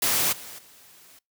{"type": "noise with level steps", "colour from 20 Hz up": "white", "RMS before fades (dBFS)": [-23, -41, -52], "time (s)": [0.02, 1.19], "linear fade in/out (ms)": 5, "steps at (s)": [0.32, 0.58], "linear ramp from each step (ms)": 10, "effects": ["noise-tail reverb RT60 0.2 s tail -24 dB re dry", "high-pass 80 Hz 12 dB/octave"]}